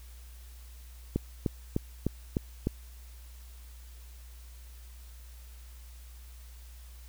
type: click train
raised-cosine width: 3 ms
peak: -14 dBFS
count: 6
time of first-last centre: 1.16-2.671 s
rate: 3.31 Hz
effects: added 60 Hz sine -46 dBFS peak until 7.08 s + white hiss -58 dBFS RMS until 7.08 s